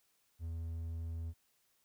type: tone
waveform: triangle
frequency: 82.41 Hz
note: E2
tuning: in tune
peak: -36 dBFS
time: 0.39-1.34 s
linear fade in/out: 50 ms
effects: white hiss -75 dBFS RMS until 1.84 s